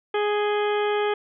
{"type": "harmonic tone with a mistuned harmonic", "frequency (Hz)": 415.8, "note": "G#4", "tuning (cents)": 2, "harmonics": [1, 2, 3, 4, 5, 6, 7, 8], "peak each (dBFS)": [-22, -28, -32, -34, -36, -38, -39, -40], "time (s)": [0.14, 1.14], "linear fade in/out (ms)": 5, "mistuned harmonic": 7, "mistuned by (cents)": 88, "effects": []}